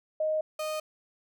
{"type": "tone pair in turn", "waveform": ["sine", "35% pulse"], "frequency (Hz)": [622.3, 618.4], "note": ["D#5", "D#5"], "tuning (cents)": [0, -11], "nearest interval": "unison", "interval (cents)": 11, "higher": "first", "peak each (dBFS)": [-25, -29], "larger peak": "first", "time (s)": [[0.2, 0.41], [0.59, 0.8]], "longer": "neither", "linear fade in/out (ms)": 5, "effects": []}